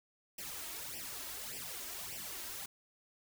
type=noise with flanger; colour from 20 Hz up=white; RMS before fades=-44 dBFS; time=0.38-2.66 s; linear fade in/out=5 ms; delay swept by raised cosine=0.37 to 3.17 ms; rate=1.7 Hz; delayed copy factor=+0.85; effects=none